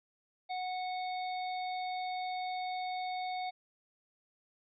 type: harmonic tone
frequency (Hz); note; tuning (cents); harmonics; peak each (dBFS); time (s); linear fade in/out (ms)
736; F#5; -9; 1 / 3 / 5 / 6; -35 / -45 / -49 / -51; 0.49-3.51; 20
effects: none